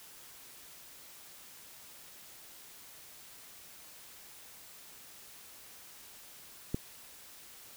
click, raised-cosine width 3 ms, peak -18 dBFS, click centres 6.745 s, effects white hiss -53 dBFS RMS until 7.76 s

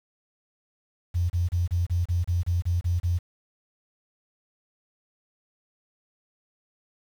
sine tone bursts, 87.31 Hz, F2, in tune, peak -21 dBFS, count 11, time 1.14-3.19 s, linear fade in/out 20 ms, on 160 ms, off 29 ms, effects 8-bit

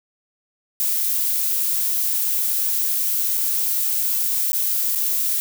violet noise with dropouts, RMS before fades -21 dBFS, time 0.8-5.4 s, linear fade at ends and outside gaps 0 ms, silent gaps 3.372-3.376 / 4.52-4.531 / 4.951-4.957 s, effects none

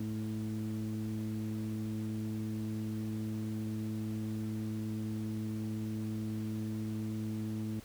sawtooth tone with low-pass filter, 108.8 Hz, A2, 19 cents flat, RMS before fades -37 dBFS, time 0-7.8 s, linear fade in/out 5 ms, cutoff 270 Hz, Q 7.5, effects pink hiss -55 dBFS RMS until 7.84 s

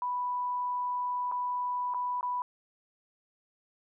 sine tone with dropouts, 987.8 Hz, B5, in tune, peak -29 dBFS, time 0.02-2.42 s, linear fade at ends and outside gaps 1 ms, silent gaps 1.315-1.321 / 1.938-1.945 / 2.21-2.229 s, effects none

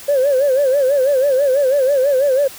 sine tone with vibrato, 544 Hz, C#5, 33 cents flat, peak -10 dBFS, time 0.08-2.48 s, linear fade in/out 10 ms, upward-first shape sine, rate 6.1 Hz, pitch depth 120 cents each way, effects tanh soft clip ceiling -8 dBFS + white hiss -36 dBFS RMS until 2.58 s

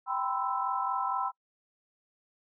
sine chord, C major seventh, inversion second, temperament equal with one note detuned, 784 / 987.8 / 1032.1 / 1318.5 Hz, G5 / B5 / C6 / E6, 0 / 0 / -24 / 0 cents, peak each -34 dBFS, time 0.06-1.32 s, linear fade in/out 50 ms, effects noise-tail reverb RT60 0.1 s tail -25 dB re dry

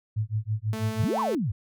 sine tone with tremolo, 108 Hz, A2, 32 cents flat, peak -22 dBFS, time 0.16-1.05 s, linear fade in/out 10 ms, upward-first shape sine, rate 6.1 Hz, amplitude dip 100%
sawtooth tone, 220 Hz, A3, in tune, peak -27 dBFS, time 0.73-1.35 s, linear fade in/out 0 ms
sine exponential two-way sweep, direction up then down, 87.3 to 1141 to 87.3 Hz, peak -24 dBFS, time 0.99-1.52 s, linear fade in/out 10 ms, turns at 1.2 s
effects none

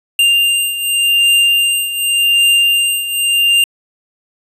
square beating tone pair, 2794 / 2794.87 Hz, F7 / F7, 0 / +1 cents, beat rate 0.87 Hz, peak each -17 / -12 dBFS, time 0.19-3.64 s, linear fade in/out 2 ms, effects resampled to 32000 Hz + 8-bit

